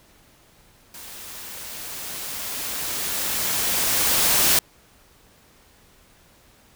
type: noise with level ramp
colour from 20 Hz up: white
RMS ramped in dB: -40 to -17 dBFS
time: 0.94-4.59 s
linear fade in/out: 2 ms
effects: pink hiss -55 dBFS RMS until 6.75 s